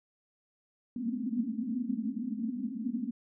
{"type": "band-pass noise", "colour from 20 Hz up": "white", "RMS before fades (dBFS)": -34, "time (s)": [0.96, 3.11], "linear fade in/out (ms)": 2, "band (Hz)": [210, 260], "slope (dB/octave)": 96, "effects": []}